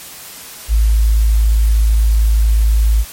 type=tone; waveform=sine; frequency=54.3 Hz; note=A1; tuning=22 cents flat; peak=-8 dBFS; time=0.68-3.05 s; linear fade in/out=50 ms; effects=white hiss -33 dBFS RMS until 3.12 s + MP3 64 kbps